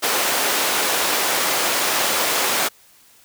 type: high-pass noise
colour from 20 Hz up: pink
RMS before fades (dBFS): -20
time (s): 0.02-2.69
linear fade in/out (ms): 20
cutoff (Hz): 490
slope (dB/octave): 12
effects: white hiss -52 dBFS RMS until 3.24 s